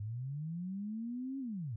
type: linear two-way sweep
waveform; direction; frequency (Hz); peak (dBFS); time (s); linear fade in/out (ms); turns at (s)
sine; up then down; 99.8 to 274.9 to 99.8; -37; 0-1.76; 5; 1.39
effects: none